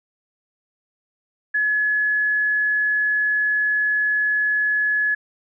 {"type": "tone", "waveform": "sine", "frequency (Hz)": 1700, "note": "G#6", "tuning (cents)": 40, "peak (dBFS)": -17, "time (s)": [1.54, 5.15], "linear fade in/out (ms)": 10, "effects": []}